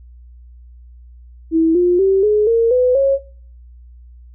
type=tone with pitch steps; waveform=sine; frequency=325.1 / 354.5 / 386.6 / 421.6 / 459.8 / 501.4 / 546.8 Hz; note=E4 / F4 / G4 / G#4 / A#4 / B4 / C#5; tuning=-24 / +26 / -24 / +26 / -24 / +26 / -24 cents; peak=-10 dBFS; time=1.51-3.19 s; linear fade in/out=50 ms; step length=240 ms; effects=noise-tail reverb RT60 0.5 s tail -21 dB re dry + added 60 Hz sine -38 dBFS peak until 4.34 s